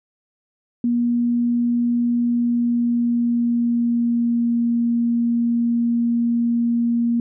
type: tone with pitch glide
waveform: sine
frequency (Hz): 238.9 to 235.3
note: A#3 to A#3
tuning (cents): +43 to +16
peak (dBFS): -16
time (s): 0.84-7.2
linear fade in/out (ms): 2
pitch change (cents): -27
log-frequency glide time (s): 2.23-4.59
effects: none